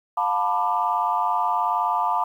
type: chord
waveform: sine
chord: B half-diminished seventh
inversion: second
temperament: just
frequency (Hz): 711.2 / 889 / 987.8 / 1185.3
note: F5 / A5 / B5 / D6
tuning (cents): +31 / +18 / 0 / +16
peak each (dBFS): -26 / -24 / -24 / -26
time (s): 0.17-2.24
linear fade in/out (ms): 5
effects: tanh soft clip ceiling -9 dBFS + 9-bit